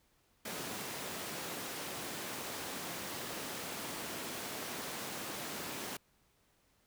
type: high-pass noise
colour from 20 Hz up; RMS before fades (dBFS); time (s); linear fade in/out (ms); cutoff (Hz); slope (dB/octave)
pink; -42; 0.45-5.97; 5; 200; 12
effects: pink hiss -72 dBFS RMS until 6.86 s